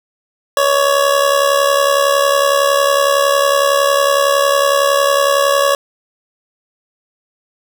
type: tone with amplitude modulation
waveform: 25% pulse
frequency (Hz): 560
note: C#5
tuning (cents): +18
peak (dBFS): -4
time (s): 0.57-5.75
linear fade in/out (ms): 2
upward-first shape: sine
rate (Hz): 70.9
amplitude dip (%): 60
effects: none